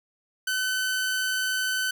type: tone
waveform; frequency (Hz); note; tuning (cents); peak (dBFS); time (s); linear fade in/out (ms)
sawtooth; 1517; F#6; +43; -21; 0.47-1.91; 5
effects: none